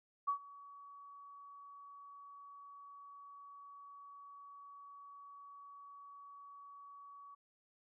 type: tone with ADSR envelope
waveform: sine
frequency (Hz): 1132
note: C#6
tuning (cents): +36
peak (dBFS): -30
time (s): 0.27-7.35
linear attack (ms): 16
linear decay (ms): 94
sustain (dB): -22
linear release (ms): 10
effects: none